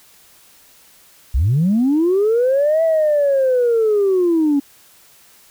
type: linear two-way sweep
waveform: sine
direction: up then down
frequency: 51.91 to 659 to 275.7 Hz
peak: -11 dBFS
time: 1.34-4.6 s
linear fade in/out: 10 ms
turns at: 2.83 s
effects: tanh soft clip ceiling -9 dBFS + white hiss -49 dBFS RMS until 5.5 s